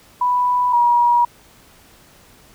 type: tone pair in turn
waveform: sine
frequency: 987.8 / 958 Hz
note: B5 / A#5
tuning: 0 / +47 cents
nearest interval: minor second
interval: 53 cents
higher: first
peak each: -14 / -11 dBFS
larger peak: second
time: 0.21-0.73 / 0.73-1.25 s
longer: neither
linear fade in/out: 5 ms
effects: pink hiss -49 dBFS RMS until 2.54 s